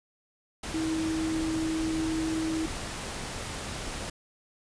sine tone in noise, 319.9 Hz, D#4, 48 cents sharp, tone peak -27 dBFS, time 0.74-2.66 s, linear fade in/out 5 ms, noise pink, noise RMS -36 dBFS, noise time 0.63-4.1 s, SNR +6 dB, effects resampled to 22050 Hz

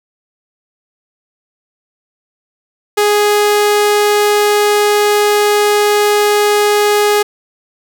sawtooth tone, 415.3 Hz, G#4, in tune, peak -5 dBFS, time 2.97-7.23 s, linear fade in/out 10 ms, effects none

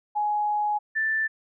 sine tone pair in turn, 837 / 1766.4 Hz, G#5 / A6, +13 / +6 cents, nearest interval octave + minor second, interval 1293 cents, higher second, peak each -22 dBFS, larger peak neither, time 0.15-0.79 / 0.95-1.28 s, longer first, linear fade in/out 20 ms, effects none

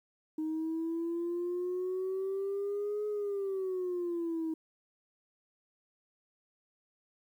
sine exponential two-way sweep, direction up then down, 311.1 to 421.9 to 317.4 Hz, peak -30 dBFS, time 0.38-4.54 s, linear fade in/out 5 ms, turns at 3.07 s, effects tanh soft clip ceiling -29 dBFS + 11-bit

